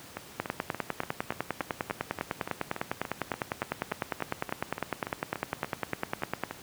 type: two click trains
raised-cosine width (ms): 0.5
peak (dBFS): -13 / -19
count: 61 / 23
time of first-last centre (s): 0.4-6.436 / 0.17-6.51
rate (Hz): 9.94 / 3.47
effects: pink hiss -48 dBFS RMS until 6.62 s + high-pass 100 Hz 12 dB/octave